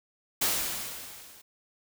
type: noise with level ramp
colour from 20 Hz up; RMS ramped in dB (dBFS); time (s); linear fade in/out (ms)
white; -25 to -53; 0.41-1.42; 10
effects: none